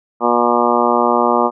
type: harmonic tone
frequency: 120 Hz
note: B2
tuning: 49 cents flat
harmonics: 2 / 3 / 4 / 5 / 6 / 7 / 8 / 9 / 10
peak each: -20 / -20 / -20 / -20 / -20 / -20 / -20 / -20 / -20 dBFS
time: 0.2-1.51 s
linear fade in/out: 50 ms
effects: none